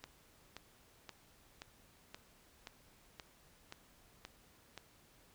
click train, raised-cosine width 0.2 ms, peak -29 dBFS, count 10, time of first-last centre 0.04-4.777 s, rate 1.9 Hz, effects pink hiss -66 dBFS RMS until 5.34 s

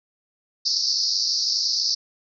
pink band-pass noise, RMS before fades -23 dBFS, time 0.65-1.95 s, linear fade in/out 10 ms, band 4400 to 5600 Hz, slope 96 dB/octave, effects none

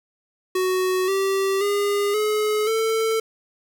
square tone with pitch steps, 371.1 / 388.4 / 406.6 / 425.5 / 445.4 Hz, F#4 / G4 / G#4 / G#4 / A4, +5 / -16 / -37 / +42 / +21 cents, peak -20 dBFS, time 0.55-3.2 s, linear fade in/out 5 ms, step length 530 ms, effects 8-bit

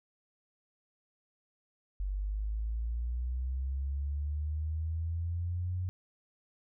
sine linear sweep, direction up, 47.15 to 92 Hz, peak -31 dBFS, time 2-5.89 s, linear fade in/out 0 ms, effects none

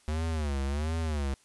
square tone with vibrato, 74.6 Hz, D2, 28 cents sharp, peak -29 dBFS, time 0.08-1.34 s, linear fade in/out 0 ms, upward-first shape sine, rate 1.4 Hz, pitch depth 160 cents each way, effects white hiss -63 dBFS RMS until 1.44 s + resampled to 24000 Hz

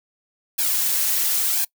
blue noise with flanger, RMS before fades -21 dBFS, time 0.58-1.65 s, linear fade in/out 10 ms, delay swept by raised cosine 1.2 to 4.7 ms, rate 0.97 Hz, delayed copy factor +0.95, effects noise-tail reverb RT60 0.1 s tail -24 dB re dry

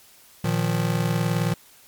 square chord, Bb suspended fourth, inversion none, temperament just, 116.54 / 155.39 / 174.81 Hz, Bb2 / Eb3 / F3, 0 / -2 / +2 cents, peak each -26 dBFS, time 0.44-1.54 s, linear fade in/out 5 ms, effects white hiss -52 dBFS RMS until 1.87 s + MP3 96 kbps

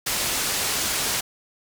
white low-pass noise, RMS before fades -25 dBFS, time 0.06-1.21 s, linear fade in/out 10 ms, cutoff 9900 Hz, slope 12 dB/octave, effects none

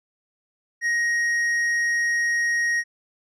sine tone with tanh clipping, 1879 Hz, A#6, 13 cents sharp, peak -21 dBFS, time 0.81-2.84 s, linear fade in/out 50 ms, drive 7 dB, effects none

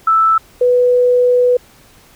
sine tone pair in turn, 1318.5 / 493.9 Hz, E6 / B4, 0 / 0 cents, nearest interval octave + perfect fourth, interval 1700 cents, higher first, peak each -8 dBFS, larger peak neither, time 0.07-0.38 / 0.61-1.57 s, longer second, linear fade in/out 5 ms, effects pink hiss -46 dBFS RMS until 2.15 s

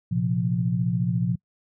sine chord, Bb suspended second, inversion none, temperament equal, 116.54 / 130.81 / 174.61 Hz, Bb2 / C3 / F3, 0 / 0 / 0 cents, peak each -26 / -27 / -24 dBFS, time 0.11-1.36 s, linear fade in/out 10 ms, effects noise-tail reverb RT60 0.1 s tail -26 dB re dry

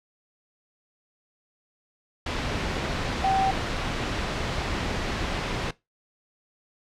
sine tone in noise, 771 Hz, G5, 29 cents flat, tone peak -20 dBFS, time 3.24-3.51 s, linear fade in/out 5 ms, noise pink, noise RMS -28 dBFS, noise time 2.26-5.71 s, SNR +5 dB, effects noise-tail reverb RT60 0.2 s tail -20 dB re dry + low-pass 4000 Hz 12 dB/octave

